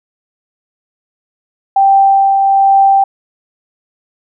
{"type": "tone with tremolo", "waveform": "sine", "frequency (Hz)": 784, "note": "G5", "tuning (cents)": 0, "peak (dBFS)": -4, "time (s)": [1.76, 3.04], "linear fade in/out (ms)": 5, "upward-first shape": "triangle", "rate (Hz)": 1.2, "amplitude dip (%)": 35, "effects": []}